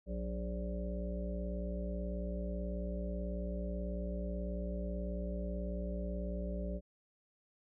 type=harmonic tone with a mistuned harmonic; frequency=58.3 Hz; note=A#1; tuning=1 cent sharp; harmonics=1 / 3 / 5 / 7 / 9 / 10; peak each=-38 / -41 / -51 / -49 / -50 / -45 dBFS; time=0.06-6.81 s; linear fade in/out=50 ms; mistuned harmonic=3; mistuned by=+82 cents; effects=none